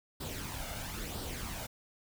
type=noise with flanger; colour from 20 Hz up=pink; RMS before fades=-40 dBFS; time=0.2-1.67 s; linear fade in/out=10 ms; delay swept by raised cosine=0.22 to 1.42 ms; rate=1 Hz; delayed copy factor=+0.55; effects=none